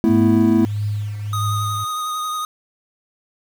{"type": "chord", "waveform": "triangle", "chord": "A suspended second", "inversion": "none", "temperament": "equal", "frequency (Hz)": [220, 246.9, 329.6], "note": ["A3", "B3", "E4"], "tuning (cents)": [0, 0, 0], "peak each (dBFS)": [-14, -16, -14], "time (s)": [0.04, 0.65], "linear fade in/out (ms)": 0}
{"type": "tone with tremolo", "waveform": "sine", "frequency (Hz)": 104.2, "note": "G#2", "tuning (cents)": 6, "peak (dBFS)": -18, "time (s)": [0.08, 1.85], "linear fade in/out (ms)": 20, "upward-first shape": "triangle", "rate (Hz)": 1.6, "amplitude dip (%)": 60}
{"type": "tone with vibrato", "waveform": "square", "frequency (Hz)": 1243, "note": "D#6", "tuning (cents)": -2, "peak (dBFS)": -23, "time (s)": [1.33, 2.45], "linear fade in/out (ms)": 2, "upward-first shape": "sine", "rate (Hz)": 11, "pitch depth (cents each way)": 19}
{"effects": ["7-bit"]}